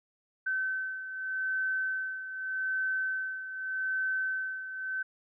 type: beating tone pair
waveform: sine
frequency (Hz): 1532 / 1532.83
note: G6 / G6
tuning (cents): -40 / -39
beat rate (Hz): 0.83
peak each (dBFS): -31 / -37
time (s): 0.46-5.03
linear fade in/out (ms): 10
effects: none